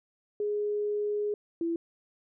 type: tone pair in turn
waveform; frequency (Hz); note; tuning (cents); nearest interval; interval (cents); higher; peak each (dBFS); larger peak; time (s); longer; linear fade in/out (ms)
sine; 415.9 / 334.8; G#4 / E4; +2 / +27; major third; 375; first; -27; neither; 0.4-1.34 / 1.61-1.76; first; 2
effects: none